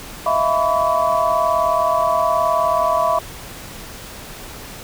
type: tone cluster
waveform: sine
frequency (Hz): 640 / 679 / 996 / 1139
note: D#5 / F5 / B5 / C#6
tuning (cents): +49 / -49 / +14 / +47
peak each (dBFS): -20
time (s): 0.26-3.19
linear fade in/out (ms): 5
effects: pink hiss -35 dBFS RMS until 4.83 s